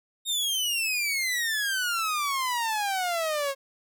sawtooth exponential sweep, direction down, 3729 to 538 Hz, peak -22 dBFS, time 0.25-3.55 s, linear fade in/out 50 ms, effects none

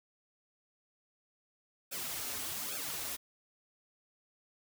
white noise with flanger, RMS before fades -39 dBFS, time 1.91-3.17 s, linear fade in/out 20 ms, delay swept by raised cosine 1 to 6.2 ms, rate 1.2 Hz, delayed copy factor -1, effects none

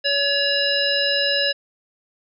harmonic tone, 565 Hz, C#5, 33 cents sharp, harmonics 1 / 3 / 5 / 7 / 9, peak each -24 / -24 / -24 / -24 / -24 dBFS, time 0.04-1.53 s, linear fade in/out 20 ms, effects none

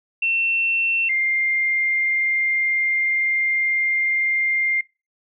sine tone pair in turn, 2700 / 2107 Hz, E7 / C7, +41 / +12 cents, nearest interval major third, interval 429 cents, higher first, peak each -18 dBFS, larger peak neither, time 0.22-1.09 / 1.09-4.81 s, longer second, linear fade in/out 5 ms, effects noise-tail reverb RT60 0.3 s tail -24 dB re dry

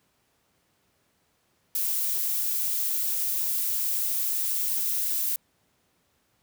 violet noise, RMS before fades -27 dBFS, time 1.75-5.36 s, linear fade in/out 2 ms, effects pink hiss -69 dBFS RMS until 6.42 s + high-pass 80 Hz 12 dB/octave

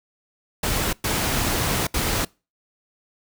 pink noise bursts at uneven times, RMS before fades -23 dBFS, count 3, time 0.63-0.93 / 1.04-1.87 / 1.94-2.25 s, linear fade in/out 5 ms, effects noise-tail reverb RT60 0.3 s tail -25 dB re dry

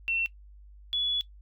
sine tone pair in turn, 2705 / 3408 Hz, E7 / G#7, +44 / +44 cents, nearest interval major third, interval 400 cents, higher second, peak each -26 dBFS, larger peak neither, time 0.08-0.26 / 0.93-1.21 s, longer second, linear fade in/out 0 ms, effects noise-tail reverb RT60 0.1 s tail -18 dB re dry + added 50 Hz sine -48 dBFS peak until 1.41 s

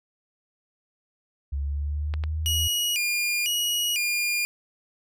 sine exponential sweep, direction up, 69.3 to 81.8 Hz, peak -25 dBFS, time 1.52-2.68 s, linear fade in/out 10 ms
clicks, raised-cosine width 0.3 ms, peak -19 / -20 dBFS, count 2, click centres 2.139 / 2.238 s
sawtooth tone with vibrato, 2647 Hz, E7, 7 cents sharp, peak -20 dBFS, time 2.46-4.45 s, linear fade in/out 0 ms, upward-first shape square, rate 1 Hz, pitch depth 160 cents each way
effects none

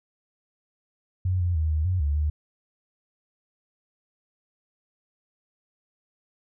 sine tone with pitch steps, 92 / 88.1 / 78.7 / 77.3 / 91.7 / 72.5 / 75 Hz, F#2 / F2 / D#2 / D#2 / F#2 / D2 / D2, -9 / +16 / +20 / -11 / -15 / -22 / +37 cents, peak -21 dBFS, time 1.25-2.3 s, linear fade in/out 5 ms, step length 150 ms, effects none

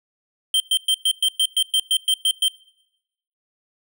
square tone bursts, 3136 Hz, G7, in tune, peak -16 dBFS, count 12, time 0.54-2.482 s, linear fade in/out 2 ms, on 61 ms, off 110 ms, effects noise-tail reverb RT60 0.9 s tail -24 dB re dry

